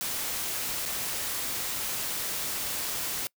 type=noise with dropouts; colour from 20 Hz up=white; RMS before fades=-32 dBFS; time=0.01-3.27 s; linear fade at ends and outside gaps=0 ms; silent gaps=0.854-0.859 s; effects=noise-tail reverb RT60 0.1 s tail -25 dB re dry